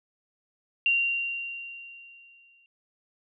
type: tone with exponential decay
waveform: sine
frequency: 2765 Hz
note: F7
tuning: 18 cents flat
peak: -19 dBFS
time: 0.86-2.66 s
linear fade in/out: 1 ms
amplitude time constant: 390 ms
effects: none